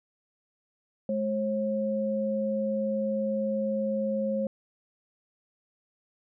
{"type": "tone pair together", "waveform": "sine", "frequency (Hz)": [211.7, 540], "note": ["G#3", "C#5"], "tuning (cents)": [33, -45], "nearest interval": "octave + major third", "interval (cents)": 1622, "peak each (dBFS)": [-29, -28], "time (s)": [1.09, 4.47], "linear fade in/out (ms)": 2, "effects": []}